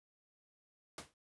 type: noise with exponential decay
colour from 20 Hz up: pink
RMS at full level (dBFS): -42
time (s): 0.98-1.14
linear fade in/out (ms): 2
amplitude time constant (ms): 33
effects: high-pass 80 Hz 12 dB/octave + resampled to 24000 Hz